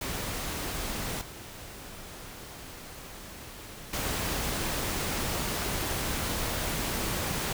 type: noise with level steps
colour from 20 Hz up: pink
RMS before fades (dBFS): -34 / -44 / -31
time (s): 0.01-7.53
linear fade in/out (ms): 5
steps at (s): 1.21 / 3.93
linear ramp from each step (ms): 5
effects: none